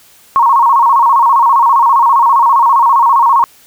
sine tone with vibrato, 1010 Hz, B5, 39 cents sharp, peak -5 dBFS, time 0.36-3.44 s, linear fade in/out 0 ms, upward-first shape square, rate 15 Hz, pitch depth 130 cents each way, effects white hiss -44 dBFS RMS until 3.66 s

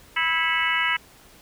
harmonic tone with a mistuned harmonic, 327.5 Hz, E4, 11 cents flat, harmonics 3 / 4 / 5 / 6 / 7 / 8 / 9, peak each -30 / -29 / -28 / -26 / -26 / -30 / -29 dBFS, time 0.16-0.97 s, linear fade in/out 10 ms, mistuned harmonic 7, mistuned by -74 cents, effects pink hiss -51 dBFS RMS until 1.41 s

